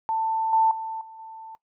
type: tone with level steps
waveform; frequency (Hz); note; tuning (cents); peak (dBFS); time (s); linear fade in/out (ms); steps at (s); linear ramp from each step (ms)
sine; 890; A5; +20; -22 / -16 / -29 / -41 / -38; 0.09-1.55; 0; 0.53 / 0.71 / 1.01 / 1.19; 2
effects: noise-tail reverb RT60 0.1 s tail -17 dB re dry